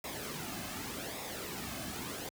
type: noise with flanger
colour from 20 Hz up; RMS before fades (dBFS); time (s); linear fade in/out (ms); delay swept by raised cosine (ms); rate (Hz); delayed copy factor
pink; -41; 0.04-2.29; 2; 0.66 to 2.16; 0.86; -0.6
effects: high-pass 60 Hz 12 dB/octave